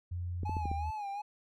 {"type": "tone with pitch glide", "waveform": "sine", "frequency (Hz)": [88.2, 78.12], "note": ["F2", "D#2"], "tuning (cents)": [18, 8], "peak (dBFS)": -34, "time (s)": [0.11, 0.91], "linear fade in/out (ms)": 10, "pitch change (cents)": -210, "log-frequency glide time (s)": [0.52, 0.67]}
{"type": "clicks", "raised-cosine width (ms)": 3, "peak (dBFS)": -26, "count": 5, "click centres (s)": [0.433, 0.495, 0.568, 0.656, 0.715]}
{"type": "tone with vibrato", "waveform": "triangle", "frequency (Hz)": 830.6, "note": "G#5", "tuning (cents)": 0, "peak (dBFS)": -34, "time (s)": [0.45, 1.22], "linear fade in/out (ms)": 10, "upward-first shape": "sine", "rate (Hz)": 2.7, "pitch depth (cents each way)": 85}
{"effects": []}